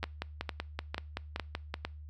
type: two click trains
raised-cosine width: 0.3 ms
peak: -18 / -18 dBFS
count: 5 / 10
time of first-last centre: 0.04-1.85 / 0.03-1.741 s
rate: 2.21 / 5.26 Hz
effects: noise-tail reverb RT60 0.4 s tail -24 dB re dry + added 75 Hz sine -44 dBFS peak until 2.09 s